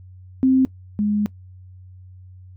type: tone pair in turn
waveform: sine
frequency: 261.6 / 208.2 Hz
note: C4 / G#3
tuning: 0 / +5 cents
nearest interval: major third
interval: 395 cents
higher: first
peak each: -12 / -17 dBFS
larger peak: first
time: 0.43-0.65 / 0.99-1.26 s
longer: second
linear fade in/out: 0 ms
effects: noise-tail reverb RT60 0.1 s tail -20 dB re dry + added 92 Hz sine -40 dBFS peak until 2.56 s